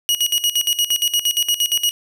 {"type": "tone with tremolo", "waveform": "sawtooth", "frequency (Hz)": 2900, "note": "F#7", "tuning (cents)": -35, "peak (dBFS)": -11, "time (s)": [0.09, 1.91], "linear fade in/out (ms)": 0, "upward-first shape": "square", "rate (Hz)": 8.6, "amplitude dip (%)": 80, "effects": []}